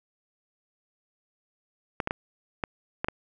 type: clicks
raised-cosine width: 0.5 ms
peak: -12 dBFS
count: 6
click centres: 2.002 / 2.074 / 2.109 / 2.638 / 3.045 / 3.085 s
effects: none